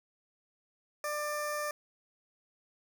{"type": "tone with notch filter", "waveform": "15% pulse", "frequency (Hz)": 595, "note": "D5", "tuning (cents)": 22, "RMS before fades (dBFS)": -35, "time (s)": [1.04, 1.71], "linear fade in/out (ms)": 2, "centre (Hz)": 3000, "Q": 1.4, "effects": []}